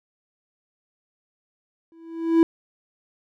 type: tone with exponential growth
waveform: triangle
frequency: 329.6 Hz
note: E4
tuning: in tune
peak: -8 dBFS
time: 1.92-2.43 s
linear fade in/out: 1 ms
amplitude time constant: 110 ms
effects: none